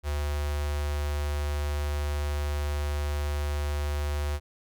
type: tone with notch filter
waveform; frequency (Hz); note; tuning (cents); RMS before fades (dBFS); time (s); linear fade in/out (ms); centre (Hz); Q
square; 73.3; D2; -3; -29; 0.03-4.4; 50; 200; 0.77
effects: none